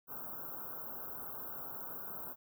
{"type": "band-stop noise", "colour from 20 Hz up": "white", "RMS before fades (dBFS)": -44, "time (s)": [0.07, 2.36], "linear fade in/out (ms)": 50, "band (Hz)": [1500, 13000], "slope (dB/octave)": 96, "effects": ["high-pass 100 Hz 12 dB/octave"]}